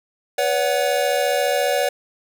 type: chord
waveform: square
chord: B suspended second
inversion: none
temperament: equal with one note detuned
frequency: 493.9 / 568.3 / 740 Hz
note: B4 / C#5 / F#5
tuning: 0 / +43 / 0 cents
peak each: -24 / -21 / -24 dBFS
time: 0.38-1.89 s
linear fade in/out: 5 ms
effects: none